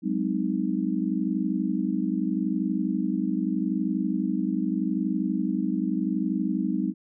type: chord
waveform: sine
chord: Ab dominant seventh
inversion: third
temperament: just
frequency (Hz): 186.89 / 207.7 / 259.6 / 311.5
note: Gb3 / Ab3 / C4 / Eb4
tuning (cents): +18 / 0 / -13 / +2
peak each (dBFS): -29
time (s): 0.02-6.94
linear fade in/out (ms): 50
effects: none